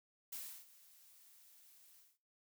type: noise with ADSR envelope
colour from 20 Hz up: blue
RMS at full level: -45 dBFS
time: 0.32-2.18 s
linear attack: 9 ms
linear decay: 320 ms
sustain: -19 dB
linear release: 200 ms
effects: noise-tail reverb RT60 0.4 s tail -20 dB re dry